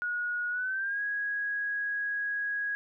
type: tone with pitch glide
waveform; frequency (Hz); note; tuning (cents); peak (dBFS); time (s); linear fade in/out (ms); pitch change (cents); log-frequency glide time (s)
sine; 1450 to 1656; F#6 to G#6; -35 to -5; -29; 0.02-2.75; 0; +230; 0.5-1.01
effects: none